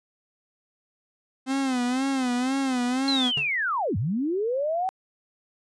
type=tone with vibrato; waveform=45% pulse; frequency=258.3 Hz; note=C4; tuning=22 cents flat; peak=-23 dBFS; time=1.46-3.32 s; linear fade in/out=50 ms; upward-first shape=sine; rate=2 Hz; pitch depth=100 cents each way
type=linear two-way sweep; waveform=sine; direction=down then up; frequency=4178 to 87.3 to 772 Hz; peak=-23 dBFS; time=3.08-4.89 s; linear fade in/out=0 ms; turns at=3.97 s
type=tone with exponential decay; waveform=square; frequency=143.5 Hz; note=D3; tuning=40 cents flat; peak=-30 dBFS; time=3.37-3.53 s; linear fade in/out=2 ms; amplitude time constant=33 ms
effects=resampled to 22050 Hz